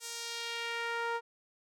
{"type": "tone with band-pass filter sweep", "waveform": "sawtooth", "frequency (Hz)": 466.2, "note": "A#4", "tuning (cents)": 0, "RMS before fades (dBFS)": -37, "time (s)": [0, 1.21], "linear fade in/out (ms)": 50, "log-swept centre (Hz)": [7900, 1000], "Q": 1.2, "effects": []}